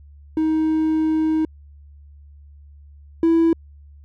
triangle tone pair in turn, 314.9 / 329.9 Hz, D#4 / E4, +21 / +1 cents, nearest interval minor second, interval 80 cents, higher second, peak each -14 / -10 dBFS, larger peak second, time 0.37-1.45 / 3.23-3.53 s, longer first, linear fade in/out 2 ms, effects tanh soft clip ceiling -7 dBFS + added 72 Hz sine -42 dBFS peak until 4.04 s

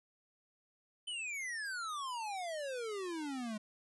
square exponential sweep, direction down, 3074 to 207.7 Hz, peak -39 dBFS, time 1.07-3.58 s, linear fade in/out 10 ms, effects resampled to 24000 Hz

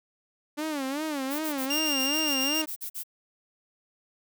sawtooth tone with vibrato, 288.2 Hz, D4, 33 cents flat, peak -25 dBFS, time 0.57-2.66 s, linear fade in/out 20 ms, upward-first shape sine, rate 2.6 Hz, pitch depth 160 cents each way
violet noise bursts, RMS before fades -35 dBFS, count 13, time 1.3-3.037 s, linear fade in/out 20 ms, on 93 ms, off 44 ms
25% pulse tone, 2794 Hz, F7, in tune, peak -22 dBFS, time 1.7-2.62 s, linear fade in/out 5 ms
effects none

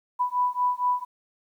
sine beating tone pair, 987.8 / 992.1 Hz, B5 / B5, 0 / +8 cents, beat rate 4.3 Hz, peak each -25 dBFS, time 0.19-1.05 s, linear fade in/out 20 ms, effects 10-bit

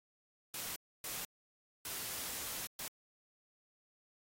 white noise bursts at uneven times, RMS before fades -42 dBFS, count 4, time 0.54-0.76 / 1.04-1.25 / 1.85-2.67 / 2.79-2.88 s, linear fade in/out 2 ms, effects AAC 48 kbps

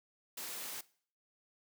white noise, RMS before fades -43 dBFS, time 0.37-0.81 s, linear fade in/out 5 ms, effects noise-tail reverb RT60 0.5 s tail -20 dB re dry + high-pass 200 Hz 12 dB/octave

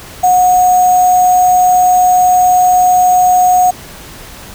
sine tone with sample-and-hold, 730 Hz, F#5, 24 cents flat, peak -5 dBFS, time 0.23-3.71 s, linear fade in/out 10 ms, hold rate 7350 Hz, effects pink hiss -32 dBFS RMS until 4.54 s

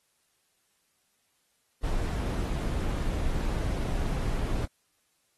brown noise, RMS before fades -29 dBFS, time 1.83-4.66 s, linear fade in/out 10 ms, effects white hiss -72 dBFS RMS until 5.37 s + AAC 32 kbps

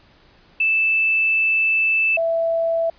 sine tone pair in turn, 2637 / 662.3 Hz, E7 / E5, 0 / +8 cents, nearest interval 2 octaves, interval 2392 cents, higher first, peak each -15 / -17 dBFS, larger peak first, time 0.6-2.17 / 2.17-2.9 s, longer first, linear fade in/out 5 ms, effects pink hiss -53 dBFS RMS until 2.98 s + resampled to 11025 Hz

